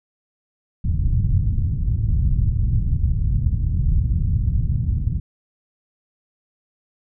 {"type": "low-pass noise", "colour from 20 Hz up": "white", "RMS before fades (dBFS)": -19, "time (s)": [0.84, 5.2], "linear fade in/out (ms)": 10, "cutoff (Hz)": 120, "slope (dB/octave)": 24, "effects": []}